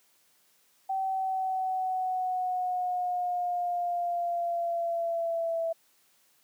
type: linear sweep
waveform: sine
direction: down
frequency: 770 to 659.3 Hz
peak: -27 dBFS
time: 0.89-5.73 s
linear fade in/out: 10 ms
effects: white hiss -66 dBFS RMS until 6.43 s + high-pass 150 Hz 12 dB/octave